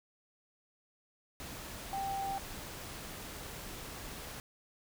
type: tone in noise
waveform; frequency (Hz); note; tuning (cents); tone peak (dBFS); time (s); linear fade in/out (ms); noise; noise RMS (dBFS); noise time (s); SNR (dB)
sine; 784; G5; 0; -34; 1.93-2.38; 0; pink; -45; 1.4-4.4; +8
effects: none